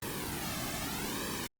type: noise with flanger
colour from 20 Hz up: pink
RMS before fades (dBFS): -37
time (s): 0.02-1.47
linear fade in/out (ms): 5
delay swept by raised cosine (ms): 1.4 to 2.13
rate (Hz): 0.79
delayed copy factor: -0.9
effects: Opus 32 kbps